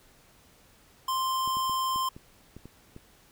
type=tone; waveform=square; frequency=1046.5 Hz; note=C6; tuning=in tune; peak=-27 dBFS; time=1.08-2.09 s; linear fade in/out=5 ms
type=clicks; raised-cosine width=3 ms; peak=-31 dBFS; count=8; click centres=1.476 / 1.57 / 1.696 / 1.96 / 2.165 / 2.566 / 2.656 / 2.964 s
effects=pink hiss -59 dBFS RMS until 3.31 s